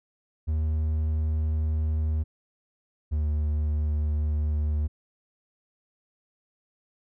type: tone pair in turn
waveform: triangle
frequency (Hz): 77.78 / 75.39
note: D#2 / D2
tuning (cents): 0 / +46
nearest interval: minor second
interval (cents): 54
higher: first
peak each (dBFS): -21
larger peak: neither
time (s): 0.47-2.24 / 3.11-4.88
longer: neither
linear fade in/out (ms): 20
effects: none